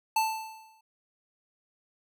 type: tone with exponential decay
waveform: square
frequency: 882 Hz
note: A5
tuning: 4 cents sharp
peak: -22 dBFS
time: 0.16-0.81 s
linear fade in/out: 5 ms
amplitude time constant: 140 ms
effects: none